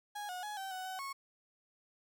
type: tone with pitch steps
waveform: 35% pulse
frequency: 828 / 727 / 839 / 772 / 745 / 753 / 1098 Hz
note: G#5 / F#5 / G#5 / G5 / F#5 / F#5 / C#6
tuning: -5 / -31 / +17 / -27 / +12 / +30 / -17 cents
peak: -38 dBFS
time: 0.15-1.13 s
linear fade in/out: 10 ms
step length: 140 ms
effects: none